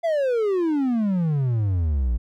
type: exponential sweep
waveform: triangle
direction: down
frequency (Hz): 690 to 55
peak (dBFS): -17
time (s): 0.03-2.18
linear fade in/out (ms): 20
effects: none